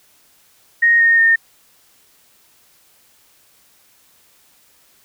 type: tone with pitch steps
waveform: sine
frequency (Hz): 1864.7 / 1845.4 / 1826.3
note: A#6 / A#6 / A#6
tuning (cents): 0 / -18 / -36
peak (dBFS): -9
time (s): 0.82-1.36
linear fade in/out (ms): 10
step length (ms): 180
effects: white hiss -54 dBFS RMS until 5.04 s